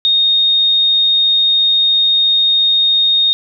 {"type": "tone", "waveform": "sine", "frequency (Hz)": 3703, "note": "A#7", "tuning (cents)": -12, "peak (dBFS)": -9, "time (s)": [0.05, 3.33], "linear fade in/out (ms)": 0, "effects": []}